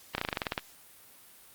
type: slowing click train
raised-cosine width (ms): 0.3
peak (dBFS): -13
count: 11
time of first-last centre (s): 0.15-0.578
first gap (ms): 31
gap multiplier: 1.07
effects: white hiss -55 dBFS RMS until 1.54 s + Opus 48 kbps